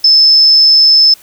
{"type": "tone", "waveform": "sine", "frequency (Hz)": 5250, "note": "E8", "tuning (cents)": -8, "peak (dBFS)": -3, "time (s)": [0.04, 1.14], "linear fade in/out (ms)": 5, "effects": ["white hiss -41 dBFS RMS until 1.22 s"]}